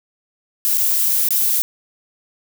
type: noise with dropouts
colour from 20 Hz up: violet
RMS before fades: -17 dBFS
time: 0.65-1.62 s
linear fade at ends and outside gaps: 0 ms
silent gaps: 0.774-0.78 / 1.286-1.306 s
effects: none